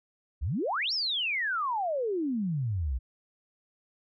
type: exponential two-way sweep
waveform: sine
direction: up then down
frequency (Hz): 57.3 to 5588 to 57.3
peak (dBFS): -27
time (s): 0.41-2.99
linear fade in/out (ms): 20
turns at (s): 0.93
effects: none